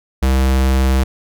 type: tone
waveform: square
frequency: 65.8 Hz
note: C2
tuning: 10 cents sharp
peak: -12 dBFS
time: 0.22-1.04 s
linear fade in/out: 10 ms
effects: none